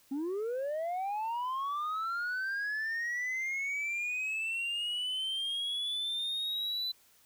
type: linear sweep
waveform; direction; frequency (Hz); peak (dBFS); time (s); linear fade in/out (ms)
sine; up; 261.6 to 4016; -29; 0.11-6.92; 10
effects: tanh soft clip ceiling -31 dBFS + white hiss -64 dBFS RMS until 7.25 s